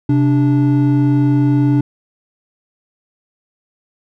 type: tone pair together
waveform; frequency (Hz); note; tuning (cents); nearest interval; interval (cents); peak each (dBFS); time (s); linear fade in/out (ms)
triangle; 130.9 / 291.8; C3 / D4; +1 / -11; octave + major second; 1388; -11; 0.09-1.81; 5
effects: none